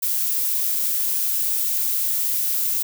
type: noise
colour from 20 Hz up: violet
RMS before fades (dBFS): -22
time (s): 0.02-2.83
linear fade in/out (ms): 10
effects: none